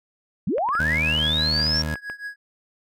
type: linear sweep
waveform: sine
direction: up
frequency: 135.8 to 5588 Hz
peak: -20 dBFS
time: 0.47-1.82 s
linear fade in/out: 5 ms
type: clicks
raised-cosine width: 0.5 ms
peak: -20 dBFS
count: 9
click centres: 0.582 / 0.689 / 0.752 / 1.152 / 1.184 / 1.598 / 1.666 / 1.956 / 2.099 s
type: tone with tremolo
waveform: triangle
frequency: 1661.2 Hz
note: G#6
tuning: in tune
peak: -26 dBFS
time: 0.72-2.36 s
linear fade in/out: 20 ms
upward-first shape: triangle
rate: 6 Hz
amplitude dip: 95%
type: tone with pitch glide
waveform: 20% pulse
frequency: 78 to 77.37 Hz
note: D#2 to D#2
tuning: +5 to -9 cents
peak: -20 dBFS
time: 0.79-1.95 s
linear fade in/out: 10 ms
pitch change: -14 cents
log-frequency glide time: 1.04-1.16 s
effects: none